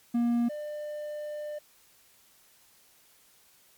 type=tone pair in turn; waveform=triangle; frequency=237.2 / 597.7 Hz; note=A#3 / D5; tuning=+30 / +30 cents; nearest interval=octave + major third; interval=1600 cents; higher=second; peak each=-21 / -32 dBFS; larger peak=first; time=0.14-0.49 / 0.49-1.59 s; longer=second; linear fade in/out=10 ms; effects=white hiss -61 dBFS RMS until 3.77 s + MP3 96 kbps